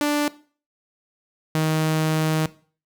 sawtooth tone pair in turn, 293.7 / 157.21 Hz, D4 / D#3, 0 / +18 cents, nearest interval major seventh, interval 1082 cents, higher first, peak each -15 dBFS, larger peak neither, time 0.01-0.28 / 1.55-2.46 s, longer second, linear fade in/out 0 ms, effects noise-tail reverb RT60 0.4 s tail -18 dB re dry

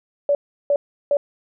sine tone bursts, 573 Hz, D5, 43 cents flat, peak -14 dBFS, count 3, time 0.29-1.17 s, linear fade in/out 2 ms, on 60 ms, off 350 ms, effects none

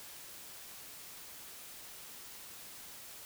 silence, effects white hiss -50 dBFS RMS until 3.25 s

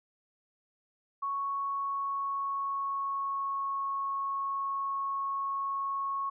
sine tone with pitch glide, 1108.7 to 1099.8 Hz, C#6 to C#6, 0 to -14 cents, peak -30 dBFS, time 1.22-6.3 s, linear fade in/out 10 ms, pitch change -14 cents, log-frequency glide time 1.68-3.78 s, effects none

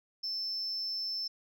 sine tone with amplitude modulation, 5300 Hz, E8, 9 cents sharp, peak -30 dBFS, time 0.23-1.28 s, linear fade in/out 10 ms, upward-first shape sine, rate 189 Hz, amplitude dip 30%, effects tanh soft clip ceiling -30 dBFS

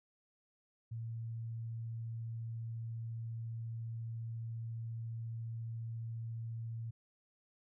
sine tone, 114.3 Hz, A#2, 34 cents flat, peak -39 dBFS, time 0.91-6.91 s, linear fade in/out 10 ms, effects none

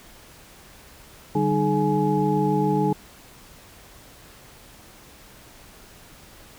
sine tone cluster, 148.2 / 195.3 / 307.2 / 423.3 / 842 Hz, D3 / G3 / D#4 / G#4 / G#5, +16 / -6 / -22 / +33 / +24 cents, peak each -25 dBFS, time 1.35-2.93 s, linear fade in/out 5 ms, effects pink hiss -48 dBFS RMS until 6.58 s

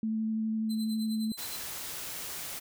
sine tone with vibrato, 220 Hz, A3, in tune, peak -28 dBFS, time 0.03-1.32 s, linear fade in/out 2 ms, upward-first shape square, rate 12 Hz, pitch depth 8 cents each way
sawtooth tone with tremolo, 4058 Hz, B7, 46 cents sharp, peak -37 dBFS, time 0.69-1.63 s, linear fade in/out 20 ms, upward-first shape sine, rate 9.7 Hz, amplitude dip 75%
white noise, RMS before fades -39 dBFS, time 1.37-2.6 s, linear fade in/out 20 ms
effects none

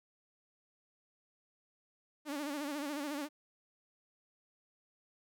sawtooth tone with vibrato, 290.3 Hz, D4, 20 cents flat, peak -33 dBFS, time 2.25-3.29 s, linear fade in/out 50 ms, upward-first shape sine, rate 14 Hz, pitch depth 90 cents each way, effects none

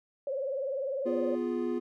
sine tone with vibrato, 543 Hz, C#5, 36 cents flat, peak -30 dBFS, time 0.27-1.35 s, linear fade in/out 2 ms, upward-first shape sine, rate 20 Hz, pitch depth 100 cents each way
triangle chord, F diminished, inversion second, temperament equal, 246.9 / 349.2 / 415.3 Hz, Cb4 / F4 / Ab4, 0 / 0 / 0 cents, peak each -31 / -30 / -34 dBFS, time 1.05-1.8 s, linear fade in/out 20 ms
effects none

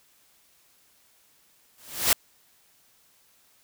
white noise with exponential growth, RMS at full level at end -17 dBFS, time 1.78-2.13 s, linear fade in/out 2 ms, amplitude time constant 76 ms, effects white hiss -62 dBFS RMS until 3.63 s

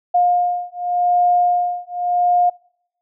sine beating tone pair, 710 / 710.87 Hz, F5 / F5, +28 / +30 cents, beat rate 0.87 Hz, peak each -17 dBFS, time 0.14-2.5 s, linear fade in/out 10 ms, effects noise-tail reverb RT60 0.7 s tail -26 dB re dry

